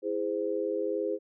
sine chord, E augmented, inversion none, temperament just, 329.6 / 412 / 515 Hz, E4 / G#4 / B#4, 0 / -14 / -28 cents, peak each -34 / -31 / -32 dBFS, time 0.02-1.19 s, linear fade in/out 50 ms, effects none

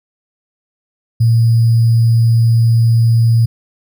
sine tone with sample-and-hold, 115 Hz, A#2, 23 cents flat, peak -7 dBFS, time 1.2-3.46 s, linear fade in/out 10 ms, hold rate 4900 Hz, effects none

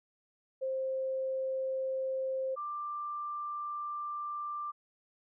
sine tone pair in turn, 527 / 1183.1 Hz, C5 / D6, +12 / +12 cents, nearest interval octave + major second, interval 1400 cents, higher second, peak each -31 / -35 dBFS, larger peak first, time 0.61-2.56 / 2.56-4.72 s, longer second, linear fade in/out 20 ms, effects none

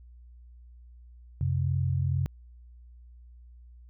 sine tone pair together, 91.7 / 133.91 Hz, F#2 / C3, -15 / +41 cents, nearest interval perfect fifth, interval 656 cents, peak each -27 dBFS, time 1.41-2.26 s, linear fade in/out 0 ms, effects added 60 Hz sine -48 dBFS peak until 3.89 s

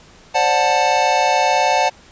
square chord, D dominant seventh, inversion third, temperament just, 528.6 / 587.3 / 734.2 / 881 Hz, C5 / D5 / F#5 / A5, +18 / 0 / -14 / +2 cents, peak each -24 / -22 / -18 / -18 dBFS, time 0.34-1.9 s, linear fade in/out 20 ms, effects pink hiss -46 dBFS RMS until 2.11 s + resampled to 16000 Hz

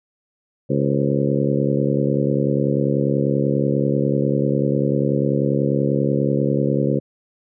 harmonic tone with a mistuned harmonic, 70.2 Hz, C#2, 22 cents sharp, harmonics 2 / 3 / 4 / 5 / 6 / 7 / 8, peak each -21 / -23 / -24 / -25 / -26 / -26 / -27 dBFS, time 0.69-7 s, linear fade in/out 20 ms, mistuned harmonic 8, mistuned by -76 cents, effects none

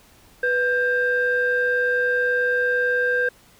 sine tone pair together, 493.8 / 1587.8 Hz, B4 / G6, 0 / +22 cents, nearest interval octave + minor sixth, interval 2022 cents, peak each -21 / -19 dBFS, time 0.43-3.29 s, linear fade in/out 5 ms, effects tanh soft clip ceiling -12 dBFS + pink hiss -53 dBFS RMS until 3.59 s

